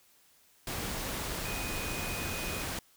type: tone in noise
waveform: sine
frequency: 2489 Hz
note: D#7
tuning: in tune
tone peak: -41 dBFS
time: 1.45-2.63 s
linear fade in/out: 2 ms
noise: pink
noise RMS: -36 dBFS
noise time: 0.67-2.79 s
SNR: -8 dB
effects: white hiss -64 dBFS RMS until 2.96 s